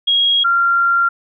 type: tone pair in turn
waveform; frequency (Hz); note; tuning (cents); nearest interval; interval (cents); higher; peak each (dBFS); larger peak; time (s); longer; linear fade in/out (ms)
sine; 3288 / 1382.4; G#7 / F6; -18 / -18; octave + minor third; 1500; first; -11; neither; 0.07-0.44 / 0.44-1.09; second; 10
effects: none